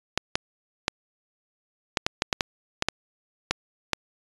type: clicks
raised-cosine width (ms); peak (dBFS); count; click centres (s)
0.2; -4; 12; 0.176 / 0.355 / 0.881 / 1.972 / 2.065 / 2.221 / 2.328 / 2.408 / 2.824 / 2.886 / 3.51 / 3.933
effects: resampled to 22050 Hz